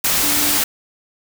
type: tone in noise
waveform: sine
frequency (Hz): 292.6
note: D4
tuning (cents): -6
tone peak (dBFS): -27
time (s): 0.23-0.58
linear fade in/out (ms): 5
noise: white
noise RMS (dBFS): -17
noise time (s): 0.04-0.64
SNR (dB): -13
effects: none